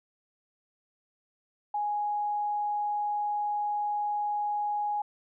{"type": "tone", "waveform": "sine", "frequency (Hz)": 830.6, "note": "G#5", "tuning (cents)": 0, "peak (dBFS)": -27, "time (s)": [1.74, 5.02], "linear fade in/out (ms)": 5, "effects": []}